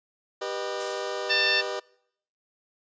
sawtooth chord, G augmented, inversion none, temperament just, 392 / 490 / 612.5 Hz, G4 / B4 / D#5, 0 / -14 / -27 cents, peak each -30 dBFS, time 0.41-1.8 s, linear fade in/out 10 ms
blue noise with exponential decay, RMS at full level -34 dBFS, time 0.8-1.77 s, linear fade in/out 1 ms, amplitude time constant 210 ms
harmonic tone, 894 Hz, A5, 27 cents sharp, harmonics 2 / 3 / 4 / 5 / 6, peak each -25 / -27 / -28 / -29 / -30 dBFS, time 1.29-1.62 s, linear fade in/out 20 ms
effects noise-tail reverb RT60 0.7 s tail -24 dB re dry + resampled to 16000 Hz

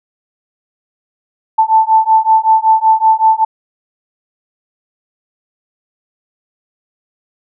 sine beating tone pair, 880 / 885.3 Hz, A5 / A5, 0 / +10 cents, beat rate 5.3 Hz, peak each -10 dBFS, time 1.58-3.45 s, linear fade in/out 10 ms, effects none

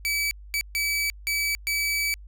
sawtooth tone bursts at uneven times, 2295 Hz, D7, 40 cents flat, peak -20 dBFS, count 5, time 0.05-0.31 / 0.54-0.61 / 0.75-1.1 / 1.27-1.55 / 1.67-2.14 s, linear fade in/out 0 ms, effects added 50 Hz sine -41 dBFS peak until 2.27 s

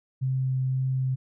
sine tone with vibrato, 130.81 Hz, C3, in tune, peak -23 dBFS, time 0.21-1.16 s, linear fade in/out 20 ms, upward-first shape triangle, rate 1.9 Hz, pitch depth 8 cents each way, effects none

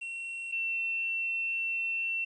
triangle / sine tone pair in turn, 2723 / 2701 Hz, F7 / E7, -44 / +42 cents, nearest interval unison, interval 14 cents, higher first, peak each -34 / -29 dBFS, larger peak second, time 0.01-0.52 / 0.52-2.25 s, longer second, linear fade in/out 10 ms, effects resampled to 24000 Hz + 11-bit

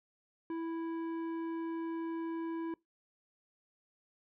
sine tone with tanh clipping, 329.6 Hz, E4, in tune, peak -37 dBFS, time 0.5-2.74 s, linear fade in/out 2 ms, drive 11 dB, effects noise-tail reverb RT60 0.2 s tail -24 dB re dry

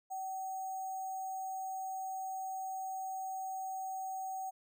sine tone with sample-and-hold, 760 Hz, F#5, 46 cents sharp, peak -37 dBFS, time 0.1-4.51 s, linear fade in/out 20 ms, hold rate 7350 Hz, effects none

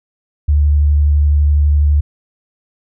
sine tone with vibrato, 73.42 Hz, D2, in tune, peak -8 dBFS, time 0.48-2.01 s, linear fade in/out 10 ms, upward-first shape square, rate 12 Hz, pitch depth 12 cents each way, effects none

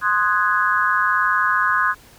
sine chord, Ab dominant seventh, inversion first, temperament equal, 1046.5 / 1244.5 / 1480 / 1661.2 Hz, C6 / Eb6 / Gb6 / Ab6, 0 / 0 / 0 / 0 cents, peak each -21 dBFS, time 0.01-1.95 s, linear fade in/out 50 ms, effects pink hiss -48 dBFS RMS until 2.18 s

